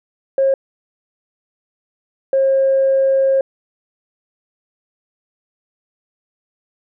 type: tone pair in turn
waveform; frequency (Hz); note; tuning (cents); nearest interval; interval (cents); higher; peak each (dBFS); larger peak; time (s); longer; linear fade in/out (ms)
sine; 540 / 537.9; C#5 / C5; -45 / +48; unison; 7; first; -10; neither; 0.38-0.54 / 2.33-3.41; second; 2
effects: tanh soft clip ceiling -7 dBFS